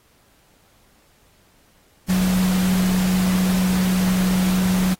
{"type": "tone in noise", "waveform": "sine", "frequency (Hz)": 185, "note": "F#3", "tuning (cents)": 0, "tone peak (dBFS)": -16, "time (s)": [2.08, 4.95], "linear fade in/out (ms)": 20, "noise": "pink", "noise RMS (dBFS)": -28, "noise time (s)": [2.08, 4.95], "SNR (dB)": 9, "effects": ["pink hiss -58 dBFS RMS until 4.99 s", "AAC 48 kbps"]}